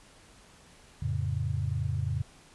sine chord, F augmented, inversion none, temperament equal, 87.31 / 110 / 138.59 Hz, F2 / A2 / C#3, 0 / 0 / 0 cents, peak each -32 dBFS, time 1.02-2.22 s, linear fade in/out 5 ms, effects pink hiss -56 dBFS RMS until 2.54 s + resampled to 24000 Hz

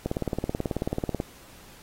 click train, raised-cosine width 2 ms, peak -13 dBFS, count 22, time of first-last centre 0.06-1.201 s, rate 18.4 Hz, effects pink hiss -51 dBFS RMS until 1.82 s + AAC 48 kbps

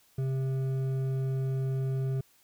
triangle tone with hard clipping, 132.9 Hz, C3, 27 cents sharp, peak -29 dBFS, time 0.18-2.21 s, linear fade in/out 5 ms, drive 11 dB, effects white hiss -64 dBFS RMS until 2.43 s

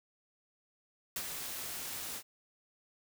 white noise with ADSR envelope, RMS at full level -36 dBFS, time 1.16-2.23 s, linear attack 3 ms, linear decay 58 ms, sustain -5 dB, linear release 65 ms, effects none

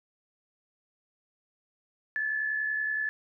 sine tone with amplitude modulation, 1730 Hz, A6, 30 cents flat, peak -25 dBFS, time 2.16-3.09 s, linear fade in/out 0 ms, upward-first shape sine, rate 70.6 Hz, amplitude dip 50%, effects none

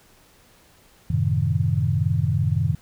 sine chord, F# diminished seventh, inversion none, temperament equal with one note detuned, 92.5 / 110 / 131.8 / 155.56 Hz, F#2 / A2 / C3 / Eb3, 0 / 0 / +13 / 0 cents, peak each -24 dBFS, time 1.1-2.75 s, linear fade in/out 5 ms, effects pink hiss -55 dBFS RMS until 2.81 s

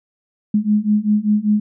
sine beating tone pair, 207.5 / 212.6 Hz, G#3 / G#3, -1 / +41 cents, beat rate 5.1 Hz, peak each -17 / -16 dBFS, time 0.54-1.6 s, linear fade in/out 5 ms, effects none

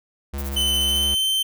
square tone with vibrato, 69.3 Hz, C#2, in tune, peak -27 dBFS, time 0.33-1.15 s, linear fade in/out 10 ms, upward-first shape triangle, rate 3.1 Hz, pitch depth 12 cents each way
violet noise with tremolo, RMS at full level -33 dBFS, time 0.38-1.04 s, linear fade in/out 2 ms, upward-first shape sine, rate 14 Hz, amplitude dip 90%
45% pulse tone with pitch glide, 3037 to 3101 Hz, F#7 to G7, +44 to -19 cents, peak -19 dBFS, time 0.56-1.43 s, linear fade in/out 10 ms, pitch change +37 cents, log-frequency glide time 0.76-1.3 s
effects none

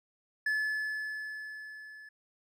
triangle tone with level ramp, 1725 Hz, A6, 35 cents flat, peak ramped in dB -25 to -46 dBFS, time 0.46-2.09 s, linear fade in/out 5 ms, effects none

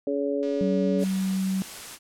harmonic tone, 141.3 Hz, C#3, 34 cents sharp, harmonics 2 / 3 / 4, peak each -28 / -28 / -28 dBFS, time 0.07-1.04 s, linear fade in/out 2 ms
click train, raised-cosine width 0.2 ms, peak -31 dBFS, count 227, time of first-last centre 0.43-1.368 s, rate 241 Hz
sine tone, 190.4 Hz, F#3, 50 cents sharp, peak -23 dBFS, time 0.61-1.62 s, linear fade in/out 0 ms
white noise, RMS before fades -39 dBFS, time 0.98-1.99 s, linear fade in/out 50 ms
effects low-pass 11000 Hz 12 dB/octave

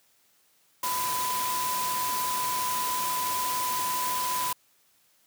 sine tone in noise, 1000 Hz, B5, 21 cents sharp, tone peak -28 dBFS, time 0.83-4.53 s, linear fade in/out 5 ms, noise white, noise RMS -32 dBFS, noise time 0.83-4.53 s, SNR +1 dB, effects white hiss -65 dBFS RMS until 5.26 s + high-pass 80 Hz 12 dB/octave

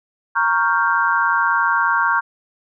sine chord, G half-diminished seventh, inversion first, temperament equal, 932.3 / 1108.7 / 1396.9 / 1568 Hz, Bb5 / Db6 / F6 / G6, 0 / 0 / 0 / 0 cents, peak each -20 dBFS, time 0.35-2.21 s, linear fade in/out 20 ms, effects none

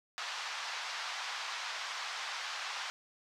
pink band-pass noise, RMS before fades -40 dBFS, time 0.18-2.9 s, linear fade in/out 0 ms, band 870 to 5700 Hz, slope 24 dB/octave, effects none

